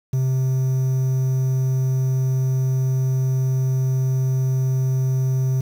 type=tone with quantisation; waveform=triangle; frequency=130.81 Hz; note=C3; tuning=in tune; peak=-15 dBFS; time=0.13-5.61 s; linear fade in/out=5 ms; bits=7; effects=none